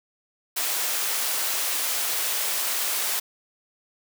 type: high-pass noise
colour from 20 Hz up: white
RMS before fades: -26 dBFS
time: 0.56-3.2 s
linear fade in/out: 10 ms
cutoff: 490 Hz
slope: 12 dB/octave
effects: none